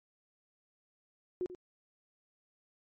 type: tone with echo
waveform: sine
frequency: 362.2 Hz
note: F#4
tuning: 37 cents flat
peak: -31 dBFS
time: 1.41-1.46 s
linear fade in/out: 0 ms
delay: 89 ms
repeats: 1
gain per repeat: -12 dB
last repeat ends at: 1.549 s
effects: MP3 32 kbps